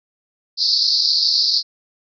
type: band-pass noise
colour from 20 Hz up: pink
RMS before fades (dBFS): -17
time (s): 0.57-1.63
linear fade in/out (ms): 50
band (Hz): 4200 to 5100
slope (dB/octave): 96
effects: none